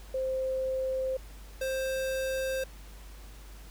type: tone pair in turn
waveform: sine / square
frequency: 523.3 / 527.2 Hz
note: C5 / C5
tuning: 0 / +13 cents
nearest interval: unison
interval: 13 cents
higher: second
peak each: -28 / -30 dBFS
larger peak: first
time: 0.14-1.17 / 1.61-2.64 s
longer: neither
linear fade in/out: 5 ms
effects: added 50 Hz sine -45 dBFS peak until 3.7 s + pink hiss -54 dBFS RMS until 3.7 s